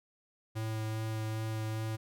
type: tone with vibrato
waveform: square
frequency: 110 Hz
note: A2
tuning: in tune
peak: -34 dBFS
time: 0.55-1.97 s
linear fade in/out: 20 ms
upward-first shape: sine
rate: 2.5 Hz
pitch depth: 10 cents each way
effects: none